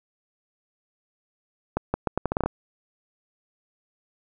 accelerating click train, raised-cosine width 1 ms, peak -9 dBFS, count 10, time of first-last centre 1.77-2.46 s, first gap 170 ms, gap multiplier 0.78, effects none

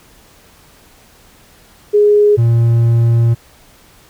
sine / triangle tone pair in turn, 415.3 / 116.54 Hz, G#4 / A#2, 0 / 0 cents, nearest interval octave + minor seventh, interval 2200 cents, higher first, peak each -6 dBFS, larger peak neither, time 1.93-2.37 / 2.37-3.35 s, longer second, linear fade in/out 20 ms, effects pink hiss -46 dBFS RMS until 4.09 s

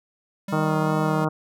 square tone with vibrato, 195.5 Hz, G3, 4 cents flat, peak -29 dBFS, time 0.48-1.25 s, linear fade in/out 5 ms, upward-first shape sine, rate 2.5 Hz, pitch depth 41 cents each way
harmonic tone, 155.56 Hz, D#3, in tune, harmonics 1 / 2 / 3 / 4 / 5 / 6 / 7 / 8 / 9, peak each -24 / -27 / -29 / -30 / -31 / -32 / -32 / -33 / -34 dBFS, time 0.52-1.29 s, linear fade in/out 10 ms
effects none

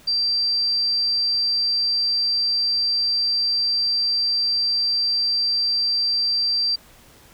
sine tone, 4700 Hz, D8, 1 cent sharp, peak -18 dBFS, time 0.07-6.76 s, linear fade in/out 10 ms, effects pink hiss -50 dBFS RMS until 7.33 s

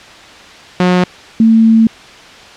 sawtooth / sine tone pair in turn, 180.7 / 224.3 Hz, F#3 / A3, -41 / +34 cents, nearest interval major third, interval 375 cents, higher second, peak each -4 dBFS, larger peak neither, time 0.8-1.04 / 1.4-1.87 s, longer second, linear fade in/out 2 ms, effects white hiss -35 dBFS RMS until 2.56 s + low-pass 4000 Hz 12 dB/octave

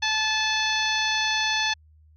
harmonic tone, 869 Hz, A5, 22 cents flat, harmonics 1 / 2 / 3 / 4 / 5 / 6 / 7, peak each -29 / -27 / -29 / -28 / -30 / -37 / -35 dBFS, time 0.02-1.74 s, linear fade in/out 10 ms, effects added 77 Hz sine -52 dBFS peak until 2.16 s

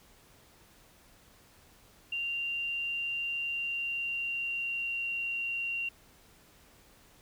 sine tone with pitch glide, 2777 to 2759 Hz, F7 to F7, -10 to -22 cents, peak -31 dBFS, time 2.12-5.89 s, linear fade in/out 5 ms, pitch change -12 cents, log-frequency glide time 3.22-5.04 s, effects pink hiss -60 dBFS RMS until 7.21 s

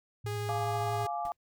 sine tone with vibrato, 109.6 Hz, A2, 6 cents flat, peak -34 dBFS, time 0.24-1.06 s, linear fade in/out 10 ms, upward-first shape triangle, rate 12 Hz, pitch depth 70 cents each way
sawtooth tone, 412.3 Hz, G#4, 13 cents flat, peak -32 dBFS, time 0.26-1.07 s, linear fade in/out 5 ms
sine chord, D diminished, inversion first, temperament equal with one note detuned, 698.5 / 840.3 / 1174.7 Hz, F5 / Ab5 / D6, 0 / +20 / 0 cents, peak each -34 / -36 / -39 dBFS, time 0.49-1.32 s, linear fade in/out 0 ms
pink noise with exponential decay, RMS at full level -47 dBFS, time 1.25-1.37 s, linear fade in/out 2 ms, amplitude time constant 25 ms
effects none

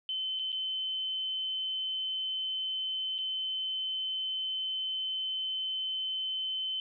sine tone with dropouts, 3062 Hz, G7, 41 cents flat, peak -31 dBFS, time 0.09-6.8 s, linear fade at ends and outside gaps 1 ms, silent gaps 0.391-0.395 / 0.52-0.527 / 3.182-3.187 s, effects none

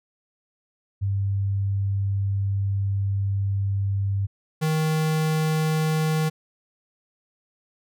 sine / square tone pair in turn, 98.8 / 156.84 Hz, G2 / D#3, +14 / +14 cents, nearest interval minor sixth, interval 800 cents, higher second, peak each -21 dBFS, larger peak neither, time 1.01-4.27 / 4.61-6.3 s, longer first, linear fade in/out 20 ms, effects none

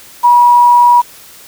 sine tone with quantisation, 966 Hz, B5, 39 cents flat, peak -3 dBFS, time 0.23-1.02 s, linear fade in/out 20 ms, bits 5, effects white hiss -37 dBFS RMS until 1.47 s

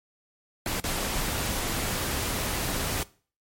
pink noise with dropouts, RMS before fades -29 dBFS, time 0.66-3.03 s, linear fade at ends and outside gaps 1 ms, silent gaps 0.8-0.84 s, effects noise-tail reverb RT60 0.4 s tail -20 dB re dry + MP3 64 kbps

